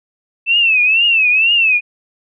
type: tone with vibrato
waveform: sine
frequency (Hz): 2637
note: E7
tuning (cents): 0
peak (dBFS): -9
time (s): 0.46-1.81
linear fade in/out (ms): 50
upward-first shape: triangle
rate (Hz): 2.1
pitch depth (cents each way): 150
effects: none